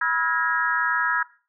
sine tone cluster, 978 / 1289 / 1411 / 1651 / 1882 Hz, B5 / E6 / F6 / G#6 / A#6, -17 / -39 / +17 / -11 / +16 cents, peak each -29 / -27 / -29 / -23 / -32 dBFS, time 0.01-1.23 s, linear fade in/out 5 ms, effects noise-tail reverb RT60 0.4 s tail -19 dB re dry

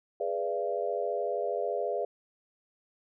sine chord, G# diminished seventh, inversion none, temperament equal with one note detuned, 415.3 / 493.9 / 587.3 / 682.1 Hz, G#4 / B4 / D5 / F5, 0 / 0 / 0 / -41 cents, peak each -34 dBFS, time 0.2-2.05 s, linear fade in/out 5 ms, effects none

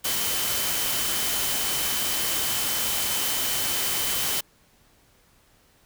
sine tone in noise, 3055 Hz, G7, 45 cents flat, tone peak -34 dBFS, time 0.04-4.41 s, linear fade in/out 10 ms, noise white, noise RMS -26 dBFS, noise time 0.04-4.41 s, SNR -11 dB, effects pink hiss -60 dBFS RMS until 5.85 s

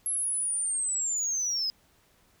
sine linear sweep, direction down, 11175 to 5000 Hz, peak -25 dBFS, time 0.06-1.7 s, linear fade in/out 0 ms, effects tanh soft clip ceiling -24 dBFS + pink hiss -64 dBFS RMS until 2.4 s

